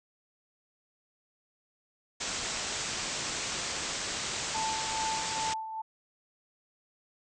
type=low-pass noise; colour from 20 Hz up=white; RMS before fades=-35 dBFS; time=2.2-5.54 s; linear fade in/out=10 ms; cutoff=8100 Hz; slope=96 dB/octave
type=tone with tremolo; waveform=sine; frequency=882 Hz; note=A5; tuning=4 cents sharp; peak=-30 dBFS; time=4.54-5.82 s; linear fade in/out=10 ms; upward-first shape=sine; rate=2.4 Hz; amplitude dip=55%
effects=none